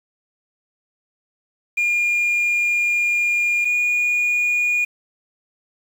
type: tone pair in turn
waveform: sine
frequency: 2416 / 2441 Hz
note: D7 / D#7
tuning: +48 / -34 cents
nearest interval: unison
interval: 18 cents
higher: second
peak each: -14 dBFS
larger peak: neither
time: 1.77-3.65 / 3.65-4.85 s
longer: first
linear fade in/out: 10 ms
effects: tanh soft clip ceiling -15 dBFS + 7-bit